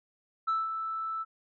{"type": "tone with ADSR envelope", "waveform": "sine", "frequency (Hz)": 1318.5, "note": "E6", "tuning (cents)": 0, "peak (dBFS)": -23, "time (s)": [0.47, 1.25], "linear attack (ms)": 16, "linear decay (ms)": 190, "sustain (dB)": -8, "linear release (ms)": 34, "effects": ["tanh soft clip ceiling -23 dBFS"]}